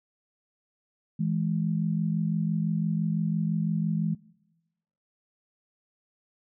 sine tone pair together, 164.07 / 210 Hz, E3 / G#3, -8 / +19 cents, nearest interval major third, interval 427 cents, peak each -26 / -28 dBFS, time 1.19-4.15 s, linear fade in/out 10 ms, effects noise-tail reverb RT60 1.0 s tail -21 dB re dry

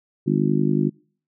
harmonic tone, 50.7 Hz, G#1, 41 cents flat, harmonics 3 / 4 / 5 / 6 / 7, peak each -22 / -23 / -24 / -25 / -25 dBFS, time 0.26-0.9 s, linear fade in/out 20 ms, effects noise-tail reverb RT60 0.5 s tail -26 dB re dry

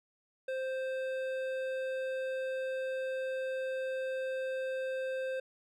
sine tone with hard clipping, 523.3 Hz, C5, in tune, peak -35 dBFS, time 0.48-5.4 s, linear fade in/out 5 ms, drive 11 dB, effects none

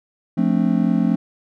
triangle chord, D minor seventh, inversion first, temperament just, 176.2 / 220.2 / 264.3 / 293.7 Hz, F3 / A3 / C4 / D4, +16 / +2 / +18 / 0 cents, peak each -18 / -17 / -19 / -23 dBFS, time 0.37-1.16 s, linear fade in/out 10 ms, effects none

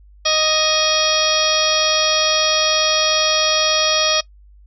harmonic tone with a mistuned harmonic, 622.3 Hz, D#5, in tune, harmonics 1 / 2 / 3 / 4 / 5 / 6 / 7 / 8 / 9, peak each -21 / -23 / -28 / -24 / -21 / -26 / -24 / -24 / -21 dBFS, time 0.25-4.21 s, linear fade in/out 10 ms, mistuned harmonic 5, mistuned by +90 cents, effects noise-tail reverb RT60 0.1 s tail -21 dB re dry + added 50 Hz sine -43 dBFS peak until 4.66 s

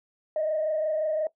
sine tone with frequency modulation, 622.3 Hz, D#5, in tune, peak -23 dBFS, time 0.36-1.27 s, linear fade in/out 2 ms, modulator 25.7 Hz, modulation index 0.74, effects noise-tail reverb RT60 0.1 s tail -18 dB re dry + tanh soft clip ceiling -19 dBFS

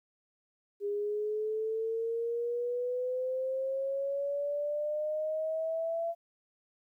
sine exponential sweep, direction up, 405 to 677 Hz, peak -30 dBFS, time 0.8-6.15 s, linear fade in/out 50 ms, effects 12-bit

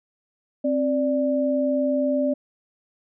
sine tone pair together, 264.3 / 587.3 Hz, C4 / D5, +18 / 0 cents, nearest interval octave + major second, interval 1382 cents, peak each -22 dBFS, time 0.64-2.34 s, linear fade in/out 10 ms, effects none

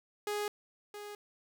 sawtooth tone pair in turn, 415.3 / 413.8 Hz, G#4 / G#4, 0 / -6 cents, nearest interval unison, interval 6 cents, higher first, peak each -29 / -39 dBFS, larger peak first, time 0.27-0.48 / 0.94-1.15 s, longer neither, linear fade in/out 2 ms, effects none

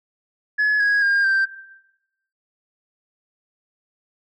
sine tone with pitch steps, 1700 / 1655.4 / 1612 / 1569.7 Hz, G#6 / G#6 / G6 / G6, +40 / -6 / +48 / +2 cents, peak -13 dBFS, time 0.58-1.46 s, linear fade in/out 20 ms, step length 220 ms, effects noise-tail reverb RT60 0.9 s tail -17 dB re dry + tanh soft clip ceiling -14 dBFS

